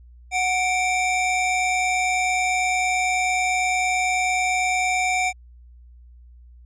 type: tone pair together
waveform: square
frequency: 738 / 2343 Hz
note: F#5 / D7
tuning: -5 / -5 cents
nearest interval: octave + minor sixth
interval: 2000 cents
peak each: -23 dBFS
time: 0.31-5.33 s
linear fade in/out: 50 ms
effects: added 60 Hz sine -44 dBFS peak until 6.65 s + resampled to 24000 Hz